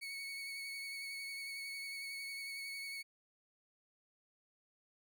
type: tone with vibrato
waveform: 30% pulse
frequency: 2217 Hz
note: C#7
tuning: in tune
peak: -40 dBFS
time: 0.01-3.03 s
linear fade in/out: 20 ms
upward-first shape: triangle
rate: 11 Hz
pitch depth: 22 cents each way
effects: none